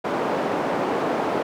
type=band-pass noise; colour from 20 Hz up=white; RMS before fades=-24 dBFS; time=0.04-1.43 s; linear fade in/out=10 ms; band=250 to 710 Hz; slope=12 dB/octave; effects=none